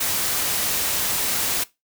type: noise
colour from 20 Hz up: white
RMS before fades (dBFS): -23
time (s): 0-1.64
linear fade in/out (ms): 10
effects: noise-tail reverb RT60 0.2 s tail -19 dB re dry